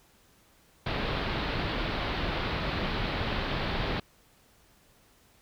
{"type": "low-pass noise", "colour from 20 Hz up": "pink", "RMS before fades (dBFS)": -31, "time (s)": [0.86, 4], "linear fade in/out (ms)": 5, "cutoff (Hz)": 4300, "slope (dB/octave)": 48, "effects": ["pink hiss -62 dBFS RMS until 5.41 s"]}